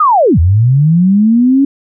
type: linear two-way sweep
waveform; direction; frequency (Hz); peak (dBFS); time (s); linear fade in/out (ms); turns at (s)
sine; down then up; 1289 to 77.7 to 281.3; -5; 0-1.65; 5; 0.39
effects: none